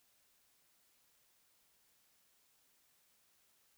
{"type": "silence", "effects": ["white hiss -73 dBFS RMS until 3.77 s"]}